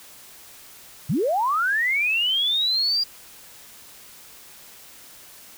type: linear sweep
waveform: sine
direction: up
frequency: 109.5 to 4841 Hz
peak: -19 dBFS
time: 1.09-3.04 s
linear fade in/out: 10 ms
effects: white hiss -46 dBFS RMS until 5.57 s